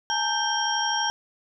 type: tone cluster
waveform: sine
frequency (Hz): 841 / 913 / 1567 / 3175 / 5600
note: G#5 / A#5 / G6 / G7 / F8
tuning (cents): +22 / -36 / -1 / +21 / +4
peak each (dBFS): -29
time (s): 0.1-1.1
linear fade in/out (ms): 0
effects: none